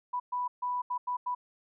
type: tone bursts at uneven times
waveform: sine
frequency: 987.8 Hz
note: B5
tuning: in tune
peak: -29 dBFS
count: 6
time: 0.13-0.2 / 0.32-0.48 / 0.62-0.82 / 0.9-0.98 / 1.07-1.17 / 1.26-1.35 s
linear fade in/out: 10 ms
effects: none